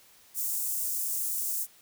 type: high-pass noise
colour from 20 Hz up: white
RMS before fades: -31 dBFS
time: 0.34-1.67 s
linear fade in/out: 50 ms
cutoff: 7100 Hz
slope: 24 dB/octave
effects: white hiss -58 dBFS RMS until 1.81 s